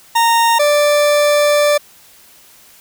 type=tone pair in turn; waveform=40% pulse; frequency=925 / 588 Hz; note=A#5 / D5; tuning=-14 / +2 cents; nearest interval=minor sixth; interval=784 cents; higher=first; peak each=-9 dBFS; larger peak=neither; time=0.15-0.59 / 0.59-1.78 s; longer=second; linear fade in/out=10 ms; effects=white hiss -45 dBFS RMS until 2.8 s